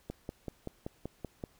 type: click train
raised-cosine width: 2 ms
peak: -24 dBFS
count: 8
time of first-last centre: 0.1-1.438 s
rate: 5.23 Hz
effects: pink hiss -66 dBFS RMS until 1.59 s